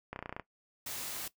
clicks, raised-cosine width 0.5 ms, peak -24 dBFS, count 9, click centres 0.13 / 0.161 / 0.191 / 0.226 / 0.259 / 0.294 / 0.326 / 0.365 / 0.397 s
white noise, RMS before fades -40 dBFS, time 0.86-1.28 s, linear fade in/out 5 ms
effects noise-tail reverb RT60 0.1 s tail -17 dB re dry

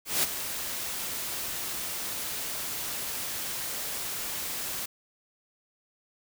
white noise with ADSR envelope, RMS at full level -24 dBFS, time 0.05-4.86 s, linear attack 180 ms, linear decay 26 ms, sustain -10 dB, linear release 7 ms, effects none

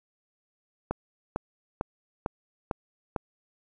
click train, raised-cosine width 1 ms, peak -14 dBFS, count 6, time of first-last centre 0.91-3.162 s, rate 2.22 Hz, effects none

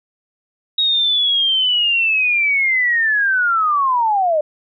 sine linear sweep, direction down, 3790 to 587.3 Hz, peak -13 dBFS, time 0.78-4.41 s, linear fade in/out 5 ms, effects none

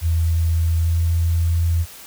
sine tone with pitch glide, 82.41 to 83.8 Hz, E2 to E2, 0 to +29 cents, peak -15 dBFS, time 0.01-1.86 s, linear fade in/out 50 ms, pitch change +29 cents, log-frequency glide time 0.75-1.02 s, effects white hiss -40 dBFS RMS until 2.06 s

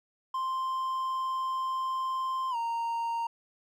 triangle tone with pitch glide, 1046.5 to 927 Hz, C6 to A#5, 0 to -10 cents, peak -27 dBFS, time 0.34-3.27 s, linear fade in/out 5 ms, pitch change -210 cents, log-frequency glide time 2.5-2.56 s, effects none

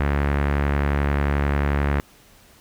sawtooth tone with low-pass filter, 71.3 Hz, C#2, 49 cents sharp, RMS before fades -21 dBFS, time 0-2 s, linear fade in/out 0 ms, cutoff 1900 Hz, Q 1.9, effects pink hiss -52 dBFS RMS until 2.6 s

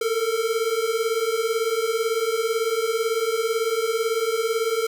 square beating tone pair, 440 / 458 Hz, A4 / A#4, 0 / -31 cents, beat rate 18 Hz, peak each -26 / -24 dBFS, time 0.01-4.87 s, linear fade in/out 5 ms, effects none

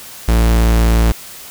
45% pulse tone, 56.6 Hz, A1, 50 cents sharp, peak -9 dBFS, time 0.28-1.12 s, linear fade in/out 5 ms, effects white hiss -34 dBFS RMS until 1.5 s

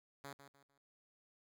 5% pulse tone with echo, 140 Hz, C#3, 18 cents sharp, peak -36 dBFS, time 0.24-0.33 s, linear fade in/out 2 ms, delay 150 ms, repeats 3, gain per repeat -10 dB, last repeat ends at 0.78 s, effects none

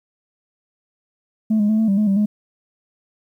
sine tone with pitch steps, 217.9 / 207.5 / 217.1 / 221.7 / 196.6 / 212.4 / 195.8 / 209.6 Hz, A3 / G#3 / A3 / A3 / G3 / G#3 / G3 / G#3, -17 / -1 / -23 / +13 / +5 / +39 / -2 / +16 cents, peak -12 dBFS, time 1.5-2.26 s, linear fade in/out 10 ms, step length 95 ms, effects tanh soft clip ceiling -12 dBFS + 9-bit

